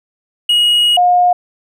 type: tone pair in turn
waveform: triangle / sine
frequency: 2893 / 714.9 Hz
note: F#7 / F5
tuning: -40 / +40 cents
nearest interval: 2 octaves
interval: 2420 cents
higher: first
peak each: -7 dBFS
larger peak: neither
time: 0.49-0.97 / 0.97-1.33 s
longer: first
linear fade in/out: 5 ms
effects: none